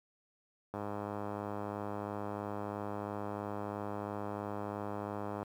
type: click train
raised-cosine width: 1 ms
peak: -25 dBFS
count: 484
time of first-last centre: 0.74-5.429 s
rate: 103 Hz
effects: high-pass 60 Hz 12 dB/octave + 10-bit